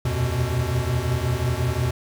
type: tone cluster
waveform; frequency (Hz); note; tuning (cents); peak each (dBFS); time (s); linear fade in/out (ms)
square; 78.1 / 89 / 121.8 / 127.4; D#2 / F2 / B2 / C3; +7 / +33 / -24 / -46; -30 / -29 / -25 / -28; 0.05-1.91; 5
effects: 8-bit